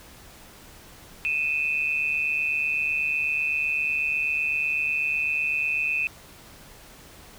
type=tone pair together; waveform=sine; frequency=2489 / 2637 Hz; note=D#7 / E7; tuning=0 / 0 cents; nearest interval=minor second; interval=100 cents; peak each=-25 / -26 dBFS; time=1.25-6.07 s; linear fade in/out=0 ms; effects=pink hiss -48 dBFS RMS until 7.38 s